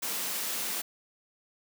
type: high-pass noise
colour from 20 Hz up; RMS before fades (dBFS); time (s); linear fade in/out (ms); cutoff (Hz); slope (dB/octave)
white; -33; 0.02-0.82; 10; 160; 96
effects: none